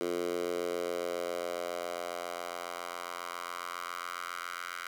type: tone with high-pass filter sweep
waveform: 10% pulse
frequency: 87.31 Hz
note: F2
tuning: in tune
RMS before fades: -37 dBFS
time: 0.01-4.87 s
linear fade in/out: 0 ms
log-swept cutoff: 370 to 1500 Hz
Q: 2.7
effects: none